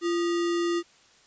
sine tone with sample-and-hold, 343.2 Hz, F4, 30 cents flat, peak -23 dBFS, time 0.01-0.83 s, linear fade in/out 50 ms, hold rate 1575 Hz, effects white hiss -58 dBFS RMS until 1.26 s + resampled to 16000 Hz

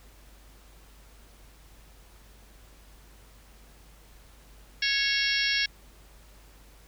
harmonic tone with a mistuned harmonic, 549 Hz, C#5, 17 cents flat, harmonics 3 / 4 / 5 / 6 / 7 / 8 / 9 / 10, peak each -30 / -30 / -33 / -32 / -35 / -33 / -37 / -31 dBFS, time 4.82-5.66 s, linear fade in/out 5 ms, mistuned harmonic 3, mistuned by +22 cents, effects added 50 Hz sine -52 dBFS peak until 6.87 s + pink hiss -57 dBFS RMS until 6.87 s

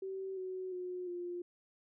sine tone with pitch steps, 383.3 / 372.6 / 362.2 / 352.1 Hz, G4 / F#4 / F#4 / F4, -39 / +12 / -37 / +14 cents, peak -38 dBFS, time 0.02-1.42 s, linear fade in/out 5 ms, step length 350 ms, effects none

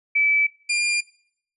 sine / sawtooth tone pair in turn, 2306 / 2402 Hz, D7 / D7, -32 / +38 cents, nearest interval minor second, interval 70 cents, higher second, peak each -16 dBFS, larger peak neither, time 0.15-0.47 / 0.69-1.01 s, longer neither, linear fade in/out 10 ms, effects noise-tail reverb RT60 0.6 s tail -21 dB re dry + resampled to 24000 Hz

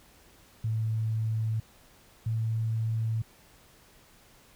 sine tone pair in turn, 110.8 / 112.09 Hz, A2 / A2, +13 / +33 cents, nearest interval unison, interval 20 cents, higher second, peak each -26 dBFS, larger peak neither, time 0.64-1.6 / 2.26-3.22 s, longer neither, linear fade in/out 5 ms, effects pink hiss -58 dBFS RMS until 4.55 s

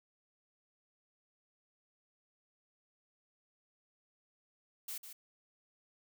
blue noise with echo, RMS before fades -42 dBFS, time 4.88-4.98 s, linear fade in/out 5 ms, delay 150 ms, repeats 1, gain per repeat -8 dB, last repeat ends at 5.13 s, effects none

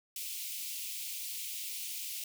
white high-pass noise, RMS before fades -40 dBFS, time 0.16-2.24 s, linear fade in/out 2 ms, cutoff 2300 Hz, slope 48 dB/octave, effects none

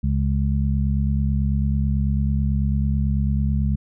harmonic tone, 69.1 Hz, C#2, 5 cents flat, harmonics 1 / 2 / 3, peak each -20 / -23 / -25 dBFS, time 0.03-3.76 s, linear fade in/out 10 ms, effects none

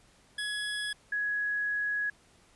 25% pulse / sine tone pair in turn, 1682 / 1672.9 Hz, G#6 / G#6, +22 / +12 cents, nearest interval unison, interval 10 cents, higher first, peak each -28 dBFS, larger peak neither, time 0.38-0.93 / 1.12-2.1 s, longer second, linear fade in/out 5 ms, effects pink hiss -62 dBFS RMS until 2.55 s + resampled to 24000 Hz

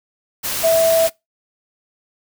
sine tone in noise, 656 Hz, E5, 9 cents flat, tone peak -11 dBFS, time 0.63-1.08 s, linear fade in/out 20 ms, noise white, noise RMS -23 dBFS, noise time 0.43-1.1 s, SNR +9 dB, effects noise-tail reverb RT60 0.2 s tail -24 dB re dry

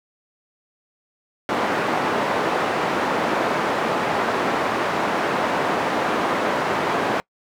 white band-pass noise, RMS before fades -22 dBFS, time 1.49-7.2 s, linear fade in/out 0 ms, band 210 to 1100 Hz, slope 12 dB/octave, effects noise-tail reverb RT60 0.1 s tail -25 dB re dry

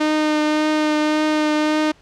sawtooth tone with vibrato, 305.5 Hz, D#4, 32 cents flat, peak -12 dBFS, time 0-1.92 s, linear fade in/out 10 ms, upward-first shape triangle, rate 1.8 Hz, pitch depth 15 cents each way, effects pink hiss -52 dBFS RMS until 2.01 s + low-pass 5000 Hz 12 dB/octave

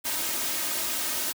white noise with comb filter, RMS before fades -29 dBFS, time 0.04-1.33 s, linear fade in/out 20 ms, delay 3.2 ms, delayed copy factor +0.65, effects high-pass 100 Hz 12 dB/octave

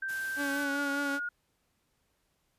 sine tone with pitch glide, 1565 to 1435.1 Hz, G6 to F6, -3 to +47 cents, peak -32 dBFS, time 0.02-1.29 s, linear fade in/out 5 ms, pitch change -150 cents, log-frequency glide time 0.47-0.79 s
white noise, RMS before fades -46 dBFS, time 0.08-0.65 s, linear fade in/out 20 ms
sawtooth tone with vibrato, 281.8 Hz, C#4, 29 cents sharp, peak -28 dBFS, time 0.36-1.2 s, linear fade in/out 50 ms, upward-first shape triangle, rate 5 Hz, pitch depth 31 cents each way
effects pink hiss -75 dBFS RMS until 2.58 s + resampled to 32000 Hz

